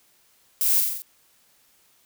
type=noise with echo; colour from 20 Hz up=violet; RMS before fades=-22 dBFS; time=0.61-0.8 s; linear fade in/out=0 ms; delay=44 ms; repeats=5; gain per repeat=-3 dB; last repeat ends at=1.02 s; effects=white hiss -61 dBFS RMS until 2.05 s